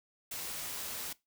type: noise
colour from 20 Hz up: white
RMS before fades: -40 dBFS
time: 0.31-1.13 s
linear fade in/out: 5 ms
effects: noise-tail reverb RT60 0.2 s tail -20 dB re dry